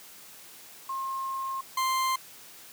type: tone pair in turn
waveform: sine / 40% pulse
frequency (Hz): 1068 / 1047.2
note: C6 / C6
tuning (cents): +35 / +1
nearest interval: unison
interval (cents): 34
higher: first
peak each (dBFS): -30 / -24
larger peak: second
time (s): 0.89-1.61 / 1.77-2.16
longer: first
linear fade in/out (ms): 5
effects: white hiss -49 dBFS RMS until 2.72 s + high-pass 100 Hz 12 dB/octave